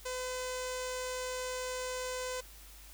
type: tone with low-pass filter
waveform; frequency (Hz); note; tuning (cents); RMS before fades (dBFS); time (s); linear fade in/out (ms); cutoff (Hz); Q
sawtooth; 507; B4; +45; -38; 0.05-2.41; 10; 7600; 2.8
effects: added 50 Hz sine -53 dBFS peak until 2.93 s + white hiss -55 dBFS RMS until 2.93 s